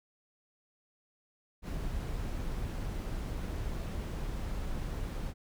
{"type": "noise", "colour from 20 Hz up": "brown", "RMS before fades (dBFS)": -36, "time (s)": [1.62, 5.34], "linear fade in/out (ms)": 50, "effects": []}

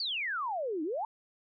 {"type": "exponential two-way sweep", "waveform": "sine", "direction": "down then up", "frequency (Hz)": [4699, 293.7, 932], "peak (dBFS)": -31, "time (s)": [0, 1.05], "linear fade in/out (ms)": 2, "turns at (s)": 0.83, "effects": []}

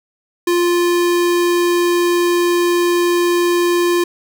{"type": "tone", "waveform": "square", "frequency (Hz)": 349.2, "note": "F4", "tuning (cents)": 0, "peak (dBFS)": -13, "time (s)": [0.47, 4.04], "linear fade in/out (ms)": 5, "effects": []}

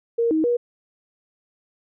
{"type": "tone with pitch steps", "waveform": "sine", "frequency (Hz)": [465.6, 315.7, 480.6], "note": ["A#4", "D#4", "B4"], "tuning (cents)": [-2, 25, -47], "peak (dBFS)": -17, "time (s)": [0.18, 0.57], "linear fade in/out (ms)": 10, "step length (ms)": 130, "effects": []}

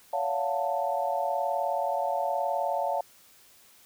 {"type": "tone cluster", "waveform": "sine", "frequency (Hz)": [565, 686, 725, 887], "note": ["C#5", "F5", "F#5", "A5"], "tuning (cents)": [33, -31, -35, 14], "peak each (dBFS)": [-31, -31, -32, -31], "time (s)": [0.13, 3.01], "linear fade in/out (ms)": 5, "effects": ["white hiss -57 dBFS RMS until 3.85 s"]}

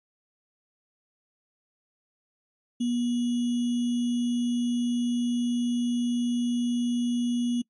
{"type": "tone with sample-and-hold", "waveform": "sine", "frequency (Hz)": 240.8, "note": "B3", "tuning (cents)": -44, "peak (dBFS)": -23, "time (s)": [2.8, 7.62], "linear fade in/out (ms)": 10, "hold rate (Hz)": 3150, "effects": ["noise-tail reverb RT60 0.1 s tail -24 dB re dry", "MP3 48 kbps"]}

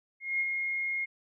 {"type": "tone with ADSR envelope", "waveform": "sine", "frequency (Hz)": 2145, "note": "C7", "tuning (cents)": 42, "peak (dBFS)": -25, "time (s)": [0.2, 1.06], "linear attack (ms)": 200, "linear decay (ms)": 44, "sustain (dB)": -4, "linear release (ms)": 22, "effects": []}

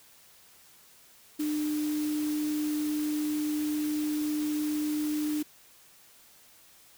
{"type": "tone in noise", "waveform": "sine", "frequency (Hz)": 301.2, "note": "D4", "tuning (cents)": 44, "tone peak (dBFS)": -27, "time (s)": [1.39, 5.43], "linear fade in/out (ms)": 10, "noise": "white", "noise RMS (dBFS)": -42, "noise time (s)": [1.39, 5.43], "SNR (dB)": 12, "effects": ["white hiss -57 dBFS RMS until 6.97 s"]}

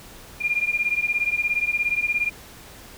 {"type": "beating tone pair", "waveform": "sine", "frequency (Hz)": [2400, 2417], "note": ["D7", "D7"], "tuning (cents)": [37, 49], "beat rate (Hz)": 17, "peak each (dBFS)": [-24, -23], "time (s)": [0.4, 2.3], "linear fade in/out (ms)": 20, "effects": ["pink hiss -44 dBFS RMS until 2.97 s"]}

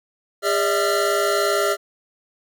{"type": "tone cluster", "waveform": "square", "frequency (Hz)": [404.6, 587, 647, 1369], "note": ["G#4", "D5", "E5", "F6"], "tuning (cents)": [-45, -1, -32, -35], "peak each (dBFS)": [-23, -25, -25, -24], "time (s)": [0.42, 1.77], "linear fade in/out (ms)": 50, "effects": []}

